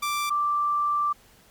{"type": "tone pair in turn", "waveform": ["sawtooth", "sine"], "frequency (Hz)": [1174.7, 1174.7], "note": ["D6", "D6"], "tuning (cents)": [0, 0], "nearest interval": "unison", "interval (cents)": 0, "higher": "neither", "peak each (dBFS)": -21, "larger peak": "neither", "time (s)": [[0.02, 0.3], [0.3, 1.13]], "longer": "second", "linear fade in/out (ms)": 10, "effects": ["pink hiss -56 dBFS RMS until 1.5 s", "MP3 96 kbps"]}